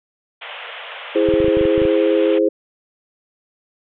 white band-pass noise, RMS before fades -33 dBFS, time 0.41-2.39 s, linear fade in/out 10 ms, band 450 to 3400 Hz, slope 96 dB/octave
sine chord, E augmented, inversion none, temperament equal, 329.6 / 415.3 / 523.3 Hz, E4 / G#4 / B#4, 0 / 0 / 0 cents, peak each -17 dBFS, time 1.15-2.49 s, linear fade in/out 10 ms
clicks, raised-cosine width 5 ms, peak -14 dBFS, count 11, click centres 1.288 / 1.339 / 1.403 / 1.445 / 1.482 / 1.571 / 1.611 / 1.654 / 1.779 / 1.818 / 1.853 s
effects none

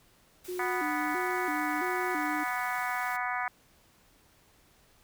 white noise, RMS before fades -48 dBFS, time 0.44-3.17 s, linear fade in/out 10 ms
sine tone with vibrato, 330 Hz, E4, 2 cents sharp, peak -33 dBFS, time 0.48-2.44 s, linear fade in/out 10 ms, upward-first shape square, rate 1.5 Hz, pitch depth 160 cents each way
harmonic tone, 246.9 Hz, B3, in tune, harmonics 3 / 4 / 5 / 6 / 7 / 8 / 9, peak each -35 / -36 / -37 / -38 / -38 / -39 / -40 dBFS, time 0.59-3.48 s, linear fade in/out 2 ms
effects pink hiss -63 dBFS RMS until 5.03 s

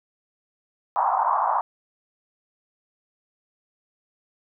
white band-pass noise, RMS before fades -22 dBFS, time 0.96-1.61 s, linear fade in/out 0 ms, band 740 to 1100 Hz, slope 48 dB/octave, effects none

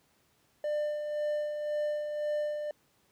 triangle tone with tremolo, 597 Hz, D5, 28 cents sharp, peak -26 dBFS, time 0.64-2.71 s, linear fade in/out 2 ms, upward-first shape sine, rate 1.9 Hz, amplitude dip 45%, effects pink hiss -69 dBFS RMS until 3.11 s + high-pass 80 Hz 12 dB/octave

